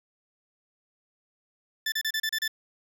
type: tone bursts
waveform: 20% pulse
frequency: 1760 Hz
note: A6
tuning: in tune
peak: -21 dBFS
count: 7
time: 1.86-2.479 s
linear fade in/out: 5 ms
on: 61 ms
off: 32 ms
effects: none